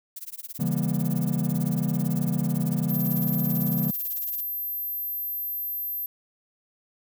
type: noise with tremolo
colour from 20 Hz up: violet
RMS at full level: -35 dBFS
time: 0.16-4.41 s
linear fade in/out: 5 ms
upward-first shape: sine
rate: 18 Hz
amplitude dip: 100%
type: chord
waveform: triangle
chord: C# diminished seventh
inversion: none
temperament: just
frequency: 138.59 / 166.31 / 199.57 / 239.5 Hz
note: C#3 / E3 / G3 / Bb3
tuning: 0 / +16 / +31 / +47 cents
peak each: -27 / -25 / -27 / -28 dBFS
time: 0.59-3.91 s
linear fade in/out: 10 ms
type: tone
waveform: sine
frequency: 12340 Hz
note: G9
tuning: 28 cents flat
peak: -28 dBFS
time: 2.9-6.06 s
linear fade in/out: 2 ms
effects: none